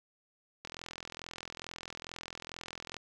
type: click train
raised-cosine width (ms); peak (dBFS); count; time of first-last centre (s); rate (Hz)
0.2; -24; 99; 0.65-2.967; 42.3
effects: none